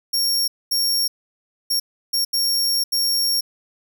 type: tone bursts at uneven times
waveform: sawtooth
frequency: 5530 Hz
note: F8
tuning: 18 cents flat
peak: -15 dBFS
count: 6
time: 0.13-0.48 / 0.71-1.08 / 1.7-1.8 / 2.13-2.25 / 2.33-2.84 / 2.92-3.41 s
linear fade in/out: 10 ms
effects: none